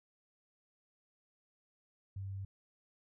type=tone; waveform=sine; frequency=97.3 Hz; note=G2; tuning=12 cents flat; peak=-39 dBFS; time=2.16-2.45 s; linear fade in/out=5 ms; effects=none